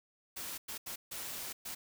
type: noise bursts at uneven times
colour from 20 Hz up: white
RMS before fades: -42 dBFS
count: 5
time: 0.36-0.58 / 0.68-0.78 / 0.86-0.96 / 1.11-1.53 / 1.65-1.75 s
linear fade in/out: 10 ms
effects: none